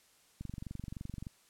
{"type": "click train", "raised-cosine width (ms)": 5, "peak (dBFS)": -29, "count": 21, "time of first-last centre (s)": [0.41, 1.268], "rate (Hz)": 23.3, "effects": ["white hiss -66 dBFS RMS until 1.49 s", "low-pass 11000 Hz 12 dB/octave"]}